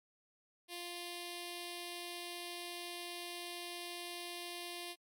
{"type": "tone with notch filter", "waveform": "5% pulse", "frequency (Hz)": 349.2, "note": "F4", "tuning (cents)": 0, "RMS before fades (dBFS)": -45, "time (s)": [0.68, 4.96], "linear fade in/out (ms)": 50, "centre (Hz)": 1400, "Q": 0.91, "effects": ["MP3 64 kbps"]}